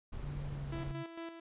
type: noise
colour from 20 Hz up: brown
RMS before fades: -43 dBFS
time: 0.12-0.92 s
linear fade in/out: 10 ms
type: tone with pitch glide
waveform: sine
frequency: 143.3 to 138.42 Hz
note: D3 to C#3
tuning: -42 to -2 cents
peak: -40 dBFS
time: 0.22-1.04 s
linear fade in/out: 20 ms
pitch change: -60 cents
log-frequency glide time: 0.44-0.8 s
type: tone with tremolo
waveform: sawtooth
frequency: 332.3 Hz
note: E4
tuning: 14 cents sharp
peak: -37 dBFS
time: 0.72-1.4 s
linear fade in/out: 5 ms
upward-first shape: square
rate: 4.4 Hz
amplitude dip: 55%
effects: resampled to 8000 Hz